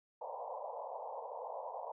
white band-pass noise, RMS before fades -44 dBFS, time 0.21-1.92 s, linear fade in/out 5 ms, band 470 to 1000 Hz, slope 96 dB/octave, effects none

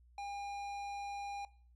square tone with low-pass filter, 806 Hz, G5, 48 cents sharp, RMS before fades -43 dBFS, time 0.18-1.45 s, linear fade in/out 2 ms, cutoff 5300 Hz, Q 0.57, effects noise-tail reverb RT60 0.5 s tail -21 dB re dry + added 60 Hz sine -61 dBFS peak until 1.75 s

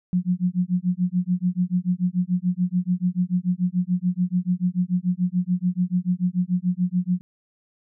sine tone with tremolo, 180 Hz, F#3, 47 cents flat, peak -16 dBFS, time 0.13-7.21 s, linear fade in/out 0 ms, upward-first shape sine, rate 6.9 Hz, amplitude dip 100%, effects none

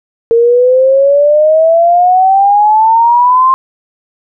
sine exponential sweep, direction up, 457.9 to 1060 Hz, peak -4 dBFS, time 0.31-3.54 s, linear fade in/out 0 ms, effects none

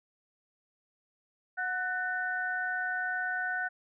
sine tone cluster, 732 / 1494 / 1811 Hz, F#5 / F#6 / A6, -19 / +16 / +49 cents, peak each -37 / -31 / -39 dBFS, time 1.57-3.69 s, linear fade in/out 20 ms, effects none

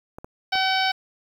clicks, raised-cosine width 1 ms, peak -23 dBFS, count 3, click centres 0.185 / 0.245 / 0.555 s
harmonic tone, 760 Hz, F#5, 46 cents sharp, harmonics 1 / 2 / 3 / 4 / 5 / 6 / 7, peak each -23 / -26 / -28 / -29 / -30 / -31 / -31 dBFS, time 0.52-0.92 s, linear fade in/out 10 ms
effects 8-bit

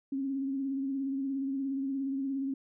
sine tone with vibrato, 271.6 Hz, C#4, 35 cents flat, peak -30 dBFS, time 0.12-2.54 s, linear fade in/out 5 ms, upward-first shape sine, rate 17 Hz, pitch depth 39 cents each way, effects none

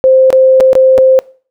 sine tone with dropouts, 523.3 Hz, C5, in tune, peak -3 dBFS, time 0.04-1.19 s, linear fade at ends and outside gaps 0 ms, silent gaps 0.304-0.328 / 0.602-0.607 / 0.731-0.753 / 0.979-0.985 s, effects noise-tail reverb RT60 0.4 s tail -22 dB re dry

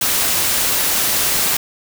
white noise, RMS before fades -17 dBFS, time 0.01-1.57 s, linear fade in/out 5 ms, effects none

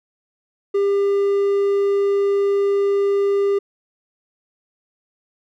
triangle tone with hard clipping, 399.7 Hz, G4, 34 cents sharp, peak -16 dBFS, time 0.74-3.59 s, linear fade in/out 10 ms, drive 6 dB, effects none

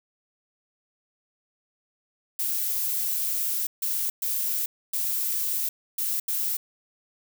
violet noise bursts at uneven times, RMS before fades -27 dBFS, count 6, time 2.39-3.67 / 3.82-4.1 / 4.22-4.66 / 4.93-5.69 / 5.98-6.2 / 6.28-6.57 s, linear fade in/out 5 ms, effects none

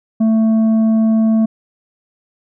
triangle tone with tanh clipping, 221.7 Hz, A3, 13 cents sharp, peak -11 dBFS, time 0.2-1.46 s, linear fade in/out 10 ms, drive 10 dB, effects none

